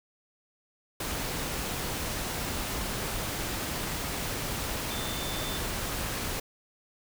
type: tone in noise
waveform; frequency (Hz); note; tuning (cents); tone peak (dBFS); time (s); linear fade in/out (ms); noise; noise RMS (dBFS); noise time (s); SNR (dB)
sine; 3550; A7; +15; -39; 4.9-5.58; 5; pink; -33; 1-6.4; -9
effects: none